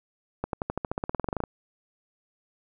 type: accelerating click train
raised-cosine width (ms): 1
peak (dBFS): -14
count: 18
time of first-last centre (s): 0.44-1.438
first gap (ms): 92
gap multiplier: 0.94
effects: none

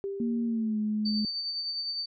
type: tone with exponential decay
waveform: sine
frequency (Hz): 395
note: G4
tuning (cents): +13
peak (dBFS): -29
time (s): 0.04-1.24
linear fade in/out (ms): 0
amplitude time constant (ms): 260
type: tone with pitch glide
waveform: sine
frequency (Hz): 233.6 to 213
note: A#3 to G#3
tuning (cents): +4 to +44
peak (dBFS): -26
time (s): 0.2-1.25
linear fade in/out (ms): 2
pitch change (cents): -160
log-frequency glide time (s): 0.45-0.78
type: tone with tremolo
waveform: sine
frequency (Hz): 4581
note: D8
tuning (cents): -44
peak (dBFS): -29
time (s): 1.05-2.06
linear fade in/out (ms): 10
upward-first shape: sine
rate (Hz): 9.8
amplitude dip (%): 35
effects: none

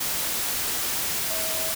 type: tone in noise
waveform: sine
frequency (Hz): 644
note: E5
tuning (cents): -41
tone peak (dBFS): -34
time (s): 1.3-1.73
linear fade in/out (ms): 10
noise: white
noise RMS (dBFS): -27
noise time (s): 0-1.75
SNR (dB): -10
effects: none

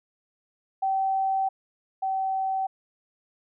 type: tone pair in turn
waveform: sine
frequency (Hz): 771 / 766.9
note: G5 / G5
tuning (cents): -29 / -38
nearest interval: unison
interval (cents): 9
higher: first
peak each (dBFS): -22 / -24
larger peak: first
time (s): 0.82-1.49 / 2.02-2.67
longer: first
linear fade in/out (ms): 10
effects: none

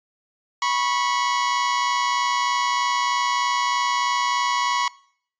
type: tone pair together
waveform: sawtooth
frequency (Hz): 977.8 / 1101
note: B5 / C#6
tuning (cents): -18 / -12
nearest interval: major second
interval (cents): 206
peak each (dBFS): -19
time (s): 0.62-4.88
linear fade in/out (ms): 2
effects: noise-tail reverb RT60 0.6 s tail -23 dB re dry + resampled to 16000 Hz

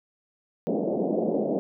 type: band-pass noise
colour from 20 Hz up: pink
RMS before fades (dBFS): -26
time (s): 0.67-1.59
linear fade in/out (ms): 0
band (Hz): 180 to 670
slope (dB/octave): 48
effects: none

